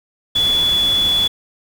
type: tone in noise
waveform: sine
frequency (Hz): 3425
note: A7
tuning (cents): -47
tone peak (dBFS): -13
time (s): 0.35-1.28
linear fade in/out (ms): 10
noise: pink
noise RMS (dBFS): -28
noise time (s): 0.35-1.28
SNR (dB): +12
effects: none